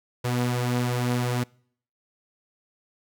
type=tone pair together; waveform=sawtooth; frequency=123.32 / 243.8 Hz; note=B2 / B3; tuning=-2 / -22 cents; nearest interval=octave; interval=1180 cents; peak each=-20 / -27 dBFS; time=0.24-1.44 s; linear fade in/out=10 ms; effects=noise-tail reverb RT60 0.6 s tail -26 dB re dry